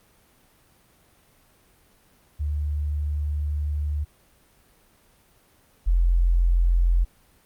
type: tone pair in turn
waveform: sine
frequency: 74 / 43.26 Hz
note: D2 / F1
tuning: +14 / -16 cents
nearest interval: major sixth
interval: 930 cents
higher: first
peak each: -23 / -16 dBFS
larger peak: second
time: 2.39-4.05 / 5.86-7.05 s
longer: first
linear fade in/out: 20 ms
effects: pink hiss -59 dBFS RMS until 7.45 s + Opus 32 kbps